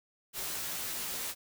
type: noise with comb filter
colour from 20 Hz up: white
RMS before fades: -37 dBFS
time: 0.33-1.35 s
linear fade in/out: 50 ms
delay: 14 ms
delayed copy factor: -0.7
effects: none